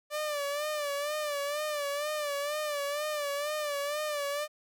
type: tone with vibrato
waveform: sawtooth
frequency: 587.3 Hz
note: D5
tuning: in tune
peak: -27 dBFS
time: 0.1-4.48 s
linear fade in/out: 50 ms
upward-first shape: sine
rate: 2.1 Hz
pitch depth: 68 cents each way
effects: none